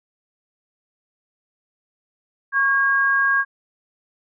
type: tone pair together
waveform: sine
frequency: 1108.7 / 1625 Hz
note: C#6 / G#6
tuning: 0 / -38 cents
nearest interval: perfect fifth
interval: 662 cents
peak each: -22 / -16 dBFS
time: 2.52-3.45 s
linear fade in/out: 50 ms
effects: none